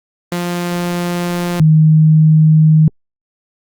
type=tone pair in turn; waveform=sawtooth / sine; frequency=175.1 / 156.34 Hz; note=F3 / D#3; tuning=+5 / +9 cents; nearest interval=major second; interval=196 cents; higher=first; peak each=-12 / -5 dBFS; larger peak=second; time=0.32-1.6 / 1.6-2.88 s; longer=neither; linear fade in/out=2 ms; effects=Opus 24 kbps